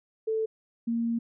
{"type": "tone pair in turn", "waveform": "sine", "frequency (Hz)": [441.3, 232], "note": ["A4", "A#3"], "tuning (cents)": [5, -8], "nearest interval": "major seventh", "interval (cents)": 1113, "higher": "first", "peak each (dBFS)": -25, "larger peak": "neither", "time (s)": [[0.27, 0.46], [0.87, 1.19]], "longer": "second", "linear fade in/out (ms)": 10, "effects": []}